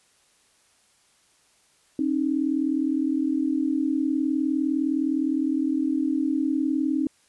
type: tone pair together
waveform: sine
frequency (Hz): 270 / 309.6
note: C#4 / D#4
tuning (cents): -45 / -9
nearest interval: major second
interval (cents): 236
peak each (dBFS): -24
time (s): 1.99-7.07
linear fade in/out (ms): 2
effects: white hiss -62 dBFS RMS until 7.28 s + resampled to 24000 Hz